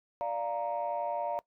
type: chord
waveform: sine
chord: Bb major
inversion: first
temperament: equal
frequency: 587.3 / 698.5 / 932.3 Hz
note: D5 / F5 / Bb5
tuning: 0 / 0 / 0 cents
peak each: -34 dBFS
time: 0.21-1.39 s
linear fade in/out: 0 ms
effects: noise-tail reverb RT60 0.1 s tail -21 dB re dry + tanh soft clip ceiling -24 dBFS